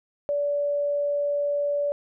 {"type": "tone", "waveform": "sine", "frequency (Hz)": 577, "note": "D5", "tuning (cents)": -31, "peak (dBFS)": -22, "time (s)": [0.29, 1.92], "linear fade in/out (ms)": 0, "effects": []}